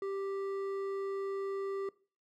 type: tone with hard clipping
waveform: sine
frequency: 392 Hz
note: G4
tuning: in tune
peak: -36 dBFS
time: 0.02-1.89 s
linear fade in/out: 2 ms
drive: 8 dB
effects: noise-tail reverb RT60 0.4 s tail -21 dB re dry